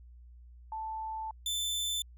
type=tone pair in turn; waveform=sine / sawtooth; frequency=880 / 3532 Hz; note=A5 / A7; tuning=0 / +6 cents; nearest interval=2 octaves; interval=2406 cents; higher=second; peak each=-35 / -28 dBFS; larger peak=second; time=0.72-1.31 / 1.46-2.02 s; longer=first; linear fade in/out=2 ms; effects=added 60 Hz sine -50 dBFS peak until 2.17 s